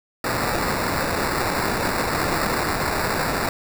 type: noise with sample-and-hold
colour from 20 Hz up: blue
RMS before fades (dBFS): -23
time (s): 0.24-3.49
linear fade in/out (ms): 2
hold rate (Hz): 3150
effects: none